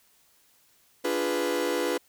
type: chord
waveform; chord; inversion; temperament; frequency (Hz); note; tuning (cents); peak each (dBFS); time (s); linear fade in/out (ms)
40% pulse; D diminished seventh; none; equal; 293.7 / 349.2 / 415.3 / 493.9; D4 / F4 / Ab4 / Cb5; 0 / 0 / 0 / 0; -32 / -30 / -32 / -28; 1.04-1.98; 10
effects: white hiss -63 dBFS RMS until 2.08 s